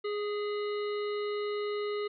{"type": "harmonic tone with a mistuned harmonic", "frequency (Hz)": 415.3, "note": "G#4", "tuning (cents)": 0, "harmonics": [1, 3, 5, 7, 9, 10], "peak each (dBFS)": [-31, -41, -45, -48, -50, -51], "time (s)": [0.04, 2.08], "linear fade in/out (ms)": 10, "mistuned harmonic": 5, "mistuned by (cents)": -30, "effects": []}